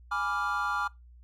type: chord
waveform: triangle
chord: G# diminished seventh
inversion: none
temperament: equal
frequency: 830.6 / 987.8 / 1174.7 / 1396.9 Hz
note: G#5 / B5 / D6 / F6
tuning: 0 / 0 / 0 / 0 cents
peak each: -33 / -35 / -30 / -30 dBFS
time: 0.11-0.88 s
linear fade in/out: 10 ms
effects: noise-tail reverb RT60 0.2 s tail -22 dB re dry + added 60 Hz sine -50 dBFS peak until 1.23 s